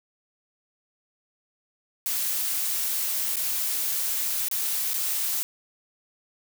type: noise with dropouts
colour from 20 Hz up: blue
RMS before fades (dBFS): -27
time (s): 2.06-5.43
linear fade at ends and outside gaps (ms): 0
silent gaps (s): 3.358-3.368 / 4.484-4.513 / 4.934-4.941
effects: none